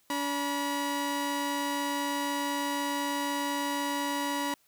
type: tone pair together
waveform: sawtooth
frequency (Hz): 286 / 968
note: D4 / B5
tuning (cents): -46 / -35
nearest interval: octave + major sixth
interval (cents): 2111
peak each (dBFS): -28 / -28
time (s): 0.1-4.54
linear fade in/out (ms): 2
effects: white hiss -67 dBFS RMS until 4.67 s